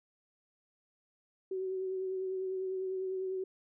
sine tone with vibrato, 376.9 Hz, F#4, 32 cents sharp, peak -33 dBFS, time 1.51-3.44 s, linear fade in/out 5 ms, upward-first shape triangle, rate 10 Hz, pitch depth 27 cents each way, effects none

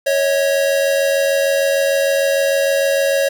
square tone pair together, 552.4 / 639 Hz, C#5 / D#5, -6 / +46 cents, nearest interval minor third, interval 252 cents, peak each -15 / -22 dBFS, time 0.06-3.29 s, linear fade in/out 10 ms, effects none

